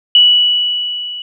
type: tone with level ramp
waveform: sine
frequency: 2946 Hz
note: F#7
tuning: 8 cents flat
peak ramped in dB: -3 to -23 dBFS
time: 0.15-1.22 s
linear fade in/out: 2 ms
effects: none